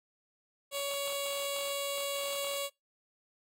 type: tone with notch filter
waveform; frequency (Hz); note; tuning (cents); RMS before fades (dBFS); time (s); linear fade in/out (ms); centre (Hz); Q
10% pulse; 561; C#5; +21; -35; 0.71-2.7; 50; 1600; 0.65
effects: noise-tail reverb RT60 0.2 s tail -25 dB re dry + AAC 64 kbps